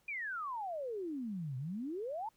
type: exponential two-way sweep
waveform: sine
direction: down then up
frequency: 2459 to 123.47 to 926 Hz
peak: -37 dBFS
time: 0.08-2.29 s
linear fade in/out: 5 ms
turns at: 1.57 s
effects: pink hiss -73 dBFS RMS until 2.36 s